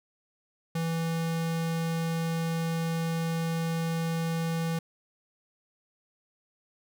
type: tone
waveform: square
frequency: 164.81 Hz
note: E3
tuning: in tune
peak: -28 dBFS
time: 0.75-4.79 s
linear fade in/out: 5 ms
effects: none